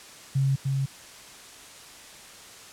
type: tone with echo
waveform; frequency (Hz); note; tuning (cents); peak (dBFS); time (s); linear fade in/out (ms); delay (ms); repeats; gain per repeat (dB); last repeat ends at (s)
sine; 135.9; C#3; -34; -20; 0.35-0.56; 10; 300; 1; -3; 0.86
effects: white hiss -46 dBFS RMS until 2.72 s + low-pass 9000 Hz 12 dB/octave